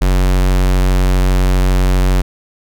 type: tone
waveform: square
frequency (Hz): 46.25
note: F#1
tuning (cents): 0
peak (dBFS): -10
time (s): 0.01-2.22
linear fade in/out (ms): 10
effects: none